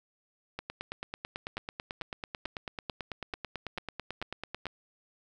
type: two click trains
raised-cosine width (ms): 0.3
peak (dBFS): -20 / -20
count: 8 / 38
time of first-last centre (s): 1.57-4.667 / 0.59-4.656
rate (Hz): 2.26 / 9.1
effects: none